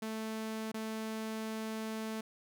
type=tone with dropouts; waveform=sawtooth; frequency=220 Hz; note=A3; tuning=in tune; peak=-33 dBFS; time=0.02-2.21 s; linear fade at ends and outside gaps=5 ms; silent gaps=0.718-0.741 s; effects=none